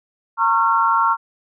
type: tone cluster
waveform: sine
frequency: 918 / 1096 / 1366 Hz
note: A#5 / C#6 / F6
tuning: -27 / -20 / -39 cents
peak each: -18 dBFS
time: 0.37-1.17 s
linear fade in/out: 50 ms
effects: none